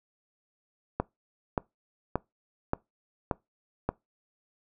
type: click train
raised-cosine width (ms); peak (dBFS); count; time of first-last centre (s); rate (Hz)
1; -12; 6; 1-3.89; 1.73
effects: noise-tail reverb RT60 0.2 s tail -23 dB re dry